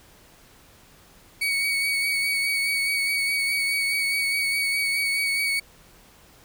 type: tone with vibrato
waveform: 35% pulse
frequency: 2239 Hz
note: C#7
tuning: 17 cents sharp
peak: -20 dBFS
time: 1.41-5.6 s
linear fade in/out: 10 ms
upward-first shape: sine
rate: 4.8 Hz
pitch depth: 19 cents each way
effects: pink hiss -53 dBFS RMS until 6.44 s